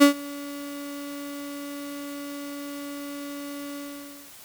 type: tone with ADSR envelope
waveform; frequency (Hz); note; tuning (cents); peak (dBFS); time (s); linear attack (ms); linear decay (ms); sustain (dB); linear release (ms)
35% pulse; 285.1; C#4; +49; -8; 0-4.33; 22; 110; -24; 570
effects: white hiss -47 dBFS RMS until 4.44 s